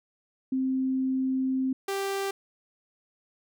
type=tone pair in turn; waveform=sine / sawtooth; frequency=262.1 / 392.7 Hz; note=C4 / G4; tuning=+3 / +3 cents; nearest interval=perfect fifth; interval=700 cents; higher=second; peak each=-24 dBFS; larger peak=neither; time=0.52-1.73 / 1.88-2.31 s; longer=first; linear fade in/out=5 ms; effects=none